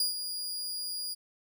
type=tone with ADSR envelope; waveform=sawtooth; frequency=4859 Hz; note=D#8; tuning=42 cents flat; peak=-22 dBFS; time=0-1.15 s; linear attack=3 ms; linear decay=130 ms; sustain=-9 dB; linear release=23 ms; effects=none